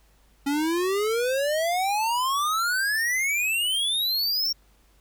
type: exponential sweep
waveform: square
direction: up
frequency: 276.4 to 5588 Hz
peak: -23 dBFS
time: 0.46-4.53 s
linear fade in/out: 10 ms
effects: added 50 Hz sine -58 dBFS peak until 5 s + pink hiss -63 dBFS RMS until 5 s